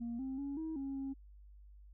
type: tone with pitch steps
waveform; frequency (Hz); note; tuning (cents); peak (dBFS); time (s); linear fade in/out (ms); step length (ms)
sine; 234.9 / 264.7 / 280 / 319 / 273.2 / 271.1; A#3 / C4 / C#4 / D#4 / C#4 / C#4; +13 / +20 / +18 / +43 / -25 / -38; -36; 0-1.14; 20; 190
effects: tanh soft clip ceiling -35 dBFS + added 50 Hz sine -54 dBFS peak until 1.93 s